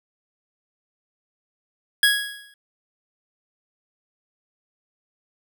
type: tone with exponential decay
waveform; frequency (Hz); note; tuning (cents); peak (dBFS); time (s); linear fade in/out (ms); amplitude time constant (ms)
25% pulse; 1661.2; G#6; 0; -8; 2.03-2.54; 2; 110
effects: none